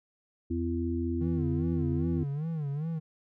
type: harmonic tone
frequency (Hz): 84.5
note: E2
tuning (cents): +43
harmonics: 1 / 3 / 4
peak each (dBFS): -32 / -32 / -33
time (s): 0.5-2.24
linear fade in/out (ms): 10
type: tone with vibrato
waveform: triangle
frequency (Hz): 151.9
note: D#3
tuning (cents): -41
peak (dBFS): -28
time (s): 1.2-3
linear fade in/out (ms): 20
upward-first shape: sine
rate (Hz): 2.5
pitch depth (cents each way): 150
effects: none